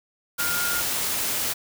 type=tone in noise; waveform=sine; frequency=1414 Hz; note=F6; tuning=21 cents sharp; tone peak=-27 dBFS; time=0.38-0.82 s; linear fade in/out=20 ms; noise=white; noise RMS=-26 dBFS; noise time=0.38-1.54 s; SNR=-4 dB; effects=none